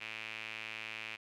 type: tone with band-pass filter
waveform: sawtooth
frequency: 110 Hz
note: A2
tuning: in tune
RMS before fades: -44 dBFS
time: 0-1.17 s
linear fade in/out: 20 ms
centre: 2500 Hz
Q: 4.7
effects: none